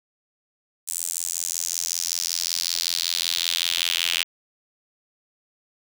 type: tone with high-pass filter sweep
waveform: sawtooth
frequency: 85.3 Hz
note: F2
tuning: 40 cents flat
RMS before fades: -26 dBFS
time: 0.87-4.24 s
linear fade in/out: 20 ms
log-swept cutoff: 8300 to 2900 Hz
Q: 2.9
effects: none